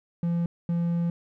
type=tone pair in turn; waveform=triangle; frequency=170.7 / 170.7 Hz; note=F3 / F3; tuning=-39 / -39 cents; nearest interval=unison; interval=0 cents; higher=neither; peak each=-21 dBFS; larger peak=neither; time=0.23-0.46 / 0.69-1.1 s; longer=second; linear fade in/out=2 ms; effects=none